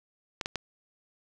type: clicks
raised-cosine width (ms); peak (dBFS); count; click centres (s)
0.2; -14; 3; 0.412 / 0.459 / 0.557
effects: none